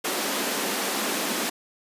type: high-pass noise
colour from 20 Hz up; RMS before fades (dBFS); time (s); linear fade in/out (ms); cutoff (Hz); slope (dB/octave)
pink; -27; 0.04-1.5; 10; 200; 48
effects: resampled to 32000 Hz